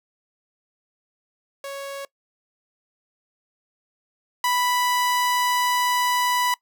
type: tone pair in turn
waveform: sawtooth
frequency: 554.4 / 987.8 Hz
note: C#5 / B5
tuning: 0 / 0 cents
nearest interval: minor seventh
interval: 1000 cents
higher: second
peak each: -27 / -16 dBFS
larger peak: second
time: 1.64-2.05 / 4.44-6.54 s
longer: second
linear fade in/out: 2 ms
effects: noise-tail reverb RT60 0.1 s tail -22 dB re dry